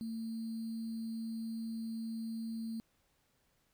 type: tone with sample-and-hold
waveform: sine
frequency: 225.6 Hz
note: A3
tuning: 44 cents sharp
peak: -37 dBFS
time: 0.01-2.8 s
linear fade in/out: 0 ms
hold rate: 4410 Hz
effects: pink hiss -75 dBFS RMS until 3.73 s